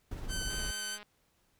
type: noise with tremolo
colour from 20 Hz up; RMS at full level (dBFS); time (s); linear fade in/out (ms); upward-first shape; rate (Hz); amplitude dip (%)
brown; -37; 0.11-0.71; 5; sine; 17; 30
type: tone with vibrato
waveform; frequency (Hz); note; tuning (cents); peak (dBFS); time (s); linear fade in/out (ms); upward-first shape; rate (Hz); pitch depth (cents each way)
10% pulse; 1530; G6; -42; -27; 0.28-0.99; 50; square; 4.7; 8
type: click train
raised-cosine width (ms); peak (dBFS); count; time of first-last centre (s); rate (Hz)
0.3; -34; 111; 0.5-1.029; 208
effects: pink hiss -72 dBFS RMS until 1.59 s